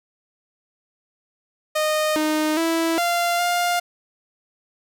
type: tone with pitch steps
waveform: sawtooth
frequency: 616 / 308.2 / 329.2 / 693 / 703 Hz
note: D#5 / D#4 / E4 / F5 / F5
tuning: -17 / -16 / -2 / -14 / +11 cents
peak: -15 dBFS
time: 1.75-3.8 s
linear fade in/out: 10 ms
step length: 410 ms
effects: none